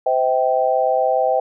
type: tone cluster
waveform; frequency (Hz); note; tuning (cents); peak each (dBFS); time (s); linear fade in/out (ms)
sine; 515 / 642 / 779; C5 / E5 / G5; -28 / -46 / -11; -19; 0.06-1.4; 5
effects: none